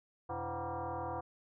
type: tone with frequency modulation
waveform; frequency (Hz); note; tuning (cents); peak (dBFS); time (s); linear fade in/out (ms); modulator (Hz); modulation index
sine; 125.6; B2; +30; -36; 0.29-1.21; 10; 211; 4.8
effects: none